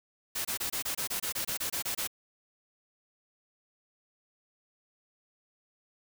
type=noise bursts; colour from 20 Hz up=white; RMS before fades=-33 dBFS; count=14; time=0.35-2.075 s; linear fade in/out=10 ms; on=100 ms; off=25 ms; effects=none